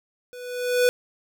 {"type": "tone with level ramp", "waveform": "square", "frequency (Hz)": 493.9, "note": "B4", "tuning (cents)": 0, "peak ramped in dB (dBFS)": [-39, -15], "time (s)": [0.33, 0.89], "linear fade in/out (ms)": 0, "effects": []}